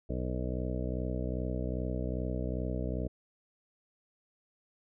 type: harmonic tone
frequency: 62.5 Hz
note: B1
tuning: 21 cents sharp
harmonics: 1 / 2 / 3 / 4 / 5 / 7 / 8 / 9 / 10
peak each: -35 / -38 / -40 / -41 / -42 / -43 / -44 / -45 / -45 dBFS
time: 0.09-3.08 s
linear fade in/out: 10 ms
effects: none